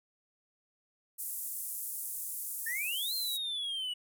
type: band-pass noise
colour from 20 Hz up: white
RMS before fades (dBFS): -39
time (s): 1.18-3.38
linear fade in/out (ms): 20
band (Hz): 8800 to 15000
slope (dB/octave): 24
type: exponential two-way sweep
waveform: triangle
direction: up then down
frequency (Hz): 1760 to 4215 to 2910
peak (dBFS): -32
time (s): 2.66-3.94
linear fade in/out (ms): 10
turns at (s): 3.14
effects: none